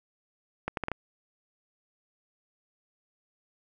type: accelerating click train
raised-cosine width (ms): 0.5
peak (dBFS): -15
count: 5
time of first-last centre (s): 0.68-0.917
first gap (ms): 92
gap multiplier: 0.71
effects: none